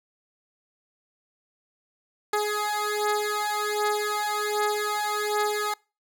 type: beating tone pair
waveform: 15% pulse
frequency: 418.5 / 419.8 Hz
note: G#4 / G#4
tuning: +13 / +19 cents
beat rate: 1.3 Hz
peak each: -21 dBFS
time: 2.33-5.74 s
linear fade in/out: 5 ms
effects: noise-tail reverb RT60 0.3 s tail -24 dB re dry